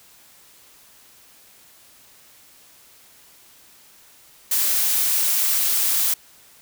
blue noise, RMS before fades -20 dBFS, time 4.51-6.14 s, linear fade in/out 5 ms, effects white hiss -51 dBFS RMS until 6.61 s

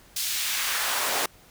pink noise with high-pass filter sweep, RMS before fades -27 dBFS, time 0.16-1.26 s, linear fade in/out 5 ms, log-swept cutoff 4200 to 480 Hz, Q 0.99, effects pink hiss -54 dBFS RMS until 1.5 s

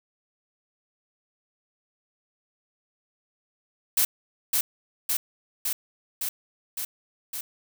blue noise with echo, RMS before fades -21 dBFS, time 3.97-4.05 s, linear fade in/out 5 ms, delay 560 ms, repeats 6, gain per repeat -2 dB, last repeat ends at 7.41 s, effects none

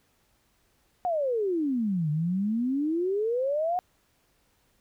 sine exponential two-way sweep, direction down then up, 740 to 146.83 to 740 Hz, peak -24 dBFS, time 1.05-3.79 s, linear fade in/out 0 ms, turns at 2.1 s, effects pink hiss -68 dBFS RMS until 4.8 s

